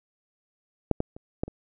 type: clicks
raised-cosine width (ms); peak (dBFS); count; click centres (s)
2; -7 / -12 / -28 / -13 / -25; 5; 0.913 / 1.004 / 1.165 / 1.435 / 1.48
effects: none